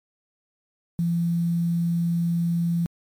sine tone with quantisation, 170 Hz, F3, 46 cents flat, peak -20 dBFS, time 0.99-2.86 s, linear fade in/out 0 ms, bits 8, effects MP3 96 kbps

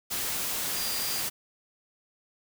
sine tone in noise, 4776 Hz, D8, 28 cents sharp, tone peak -35 dBFS, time 0.75-1.22 s, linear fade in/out 20 ms, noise white, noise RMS -31 dBFS, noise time 0.1-1.3 s, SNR -7 dB, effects none

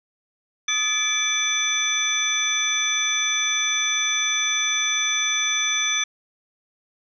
sine tone cluster, 1248 / 1726 / 2323 / 3476 / 6000 Hz, D#6 / A6 / D7 / A7 / F#8, +5 / -34 / -20 / -22 / +23 cents, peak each -33 / -32 / -25 / -24 / -25 dBFS, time 0.68-6.04 s, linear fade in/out 5 ms, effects none

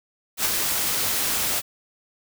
white noise with ADSR envelope, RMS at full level -20 dBFS, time 0.37-1.62 s, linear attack 85 ms, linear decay 6 ms, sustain -4 dB, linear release 37 ms, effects none

